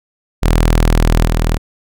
sawtooth tone with level steps, 40.47 Hz, E1, 31 cents flat, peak -5 / -8 dBFS, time 0.42-1.58 s, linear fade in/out 20 ms, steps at 1.25 s, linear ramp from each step 2 ms, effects none

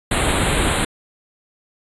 pink band-stop noise, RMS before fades -18 dBFS, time 0.11-0.85 s, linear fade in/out 5 ms, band 4100 to 7500 Hz, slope 96 dB/octave, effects resampled to 24000 Hz

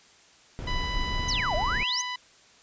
brown noise, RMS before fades -31 dBFS, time 0.59-1.83 s, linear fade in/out 0 ms
15% pulse tone, 994 Hz, B5, 11 cents sharp, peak -24 dBFS, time 0.67-2.16 s, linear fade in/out 5 ms
sine exponential two-way sweep, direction down then up, 6645 to 587.3 to 6645 Hz, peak -26 dBFS, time 1.28-2.02 s, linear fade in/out 10 ms, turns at 1.55 s
effects white hiss -56 dBFS RMS until 2.62 s + resampled to 16000 Hz

